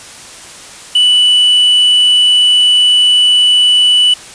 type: tone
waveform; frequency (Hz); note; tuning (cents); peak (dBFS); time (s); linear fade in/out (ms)
triangle; 2968; F#7; +5; -4; 0.95-4.14; 5
effects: white hiss -32 dBFS RMS until 4.34 s + resampled to 22050 Hz